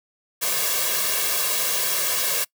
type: noise with comb filter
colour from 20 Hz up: white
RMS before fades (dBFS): -23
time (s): 0.41-2.45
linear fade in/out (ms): 20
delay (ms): 1.8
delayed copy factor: +0.85
effects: noise-tail reverb RT60 0.1 s tail -24 dB re dry + high-pass 200 Hz 12 dB/octave